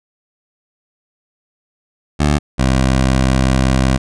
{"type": "tone pair in turn", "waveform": "15% pulse", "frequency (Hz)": [73.5, 65.24], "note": ["D2", "C2"], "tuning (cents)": [2, -4], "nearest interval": "major second", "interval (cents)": 206, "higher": "first", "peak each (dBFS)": -5, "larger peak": "neither", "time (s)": [[2.19, 2.39], [2.58, 3.98]], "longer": "second", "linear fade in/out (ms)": 20, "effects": ["resampled to 22050 Hz"]}